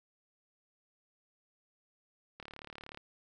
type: click train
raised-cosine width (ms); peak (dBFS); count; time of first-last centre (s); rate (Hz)
0.3; -30; 22; 2.4-2.974; 36.6
effects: none